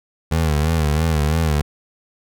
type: tone with vibrato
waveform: 25% pulse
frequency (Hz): 77.78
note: D#2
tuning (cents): 0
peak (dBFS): -12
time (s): 0.31-1.62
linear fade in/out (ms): 10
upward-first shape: sine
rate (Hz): 3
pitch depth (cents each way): 98
effects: none